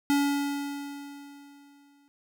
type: tone with exponential decay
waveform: square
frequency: 283.8 Hz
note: C#4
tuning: 41 cents sharp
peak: -21 dBFS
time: 0.1-2.08 s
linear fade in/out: 0 ms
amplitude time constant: 430 ms
effects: none